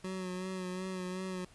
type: tone with vibrato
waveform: 25% pulse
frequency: 185 Hz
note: F#3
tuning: in tune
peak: -33 dBFS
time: 0.04-1.45 s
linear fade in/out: 5 ms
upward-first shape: sine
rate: 2.7 Hz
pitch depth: 31 cents each way
effects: pink hiss -61 dBFS RMS until 1.54 s + resampled to 24000 Hz